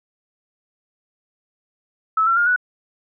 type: tone with pitch steps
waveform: sine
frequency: 1302 / 1357.3 / 1414.9 / 1475 Hz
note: E6 / F6 / F6 / F#6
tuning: -22 / -50 / +22 / -6 cents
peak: -14 dBFS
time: 2.17-2.562 s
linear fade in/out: 5 ms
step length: 98 ms
effects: none